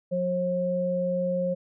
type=tone pair together; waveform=sine; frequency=180 / 537.9 Hz; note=F#3 / C5; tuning=-47 / +48 cents; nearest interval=octave + perfect fifth; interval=1895 cents; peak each=-29 / -25 dBFS; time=0.11-1.55 s; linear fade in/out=20 ms; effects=none